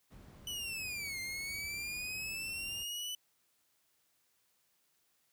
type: noise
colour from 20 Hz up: brown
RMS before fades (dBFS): -50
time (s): 0.1-2.84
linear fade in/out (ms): 20
type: linear two-way sweep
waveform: sawtooth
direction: down then up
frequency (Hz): 2995 to 2093 to 2995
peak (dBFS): -35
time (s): 0.47-3.15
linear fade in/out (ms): 2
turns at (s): 1.2
effects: white hiss -75 dBFS RMS until 5.32 s + high-pass 60 Hz 12 dB/octave